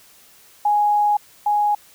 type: tone pair in turn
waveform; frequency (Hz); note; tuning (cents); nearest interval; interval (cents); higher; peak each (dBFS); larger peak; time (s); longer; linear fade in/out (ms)
sine; 830.6 / 830.6; G#5 / G#5; 0 / 0; unison; 0; neither; -14 / -15; first; 0.65-1.17 / 1.46-1.75; first; 5
effects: white hiss -50 dBFS RMS until 1.94 s